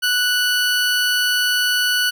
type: tone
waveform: 20% pulse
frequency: 1480 Hz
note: F#6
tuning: in tune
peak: -11 dBFS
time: 0.02-2.11 s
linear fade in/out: 20 ms
effects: none